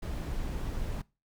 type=noise; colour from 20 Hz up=brown; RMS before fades=-34 dBFS; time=0.02-1.02 s; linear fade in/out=10 ms; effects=noise-tail reverb RT60 0.3 s tail -23 dB re dry

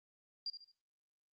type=tone with echo; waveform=sine; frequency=4780 Hz; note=D8; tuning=30 cents sharp; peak=-37 dBFS; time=0.46-0.5 s; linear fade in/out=2 ms; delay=72 ms; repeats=3; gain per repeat=-9 dB; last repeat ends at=0.716 s; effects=noise-tail reverb RT60 0.3 s tail -18 dB re dry + Opus 32 kbps

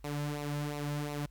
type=tone with flanger; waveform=sawtooth; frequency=146.5 Hz; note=D3; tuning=4 cents flat; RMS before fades=-36 dBFS; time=0.04-1.26 s; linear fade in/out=5 ms; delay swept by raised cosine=0.6 to 2.7 ms; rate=2.8 Hz; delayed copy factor=-0.6; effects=added 50 Hz sine -52 dBFS peak until 1.3 s + pink hiss -72 dBFS RMS until 1.3 s

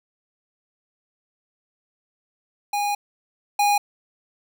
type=tone pair in turn; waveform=square; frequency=820 / 820 Hz; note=G#5 / G#5; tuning=-22 / -22 cents; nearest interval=unison; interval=0 cents; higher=neither; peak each=-22 / -17 dBFS; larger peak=second; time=2.73-2.95 / 3.59-3.78 s; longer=first; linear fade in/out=5 ms; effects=none

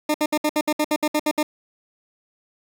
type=tone bursts; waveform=20% pulse; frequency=302.6 Hz; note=D#4; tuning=48 cents flat; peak=-13 dBFS; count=12; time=0.09-1.43 s; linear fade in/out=5 ms; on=53 ms; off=64 ms; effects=none

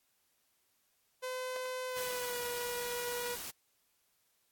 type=tone with pitch glide; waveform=sawtooth; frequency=510 to 484.4 Hz; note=C5 to B4; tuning=-44 to -34 cents; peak=-33 dBFS; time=1.22-3.36 s; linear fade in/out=20 ms; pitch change=-90 cents; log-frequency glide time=1.88-2.41 s
type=noise; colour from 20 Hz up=white; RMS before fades=-43 dBFS; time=1.96-3.51 s; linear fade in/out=10 ms
effects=white hiss -75 dBFS RMS until 4.51 s + AAC 64 kbps

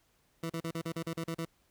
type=tone bursts; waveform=20% pulse; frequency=164.81 Hz; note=E3; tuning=in tune; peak=-29 dBFS; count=10; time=0.43-1.452 s; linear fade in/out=5 ms; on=68 ms; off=38 ms; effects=pink hiss -71 dBFS RMS until 1.7 s

